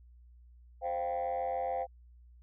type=chord; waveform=sine; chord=C suspended fourth; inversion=none; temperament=just; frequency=523.3 / 697.7 / 784.9 Hz; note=C5 / F5 / G5; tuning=0 / -2 / +2 cents; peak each=-34 dBFS; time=0.81-1.87 s; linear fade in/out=50 ms; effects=tanh soft clip ceiling -27 dBFS + added 60 Hz sine -54 dBFS peak until 2.42 s